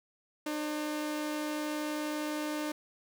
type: tone pair together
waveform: sawtooth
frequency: 302.1 / 544.9 Hz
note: D4 / C#5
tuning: +49 / -30 cents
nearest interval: minor seventh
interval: 1021 cents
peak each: -29 / -40 dBFS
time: 0.46-2.72 s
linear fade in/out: 5 ms
effects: none